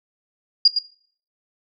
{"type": "tone with echo", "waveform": "sine", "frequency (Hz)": 4836, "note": "D8", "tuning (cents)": 50, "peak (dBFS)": -8, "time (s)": [0.65, 0.68], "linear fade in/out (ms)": 5, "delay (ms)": 110, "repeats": 1, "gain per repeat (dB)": -8, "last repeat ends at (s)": 0.79, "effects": ["noise-tail reverb RT60 0.5 s tail -18 dB re dry"]}